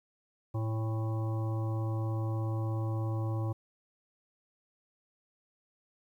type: harmonic tone with a mistuned harmonic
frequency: 110.4 Hz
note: A2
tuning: 6 cents sharp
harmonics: 1 / 3 / 5 / 7 / 9 / 10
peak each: -30 / -40 / -44 / -47 / -49 / -50 dBFS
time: 0.54-3.53 s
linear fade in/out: 10 ms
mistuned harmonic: 7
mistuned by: +46 cents
effects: 11-bit